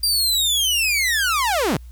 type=linear sweep; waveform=sawtooth; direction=down; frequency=4790 to 110 Hz; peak=-14 dBFS; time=0.03-1.77 s; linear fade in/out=5 ms; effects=added 60 Hz sine -36 dBFS peak until 1.91 s + white hiss -58 dBFS RMS until 1.91 s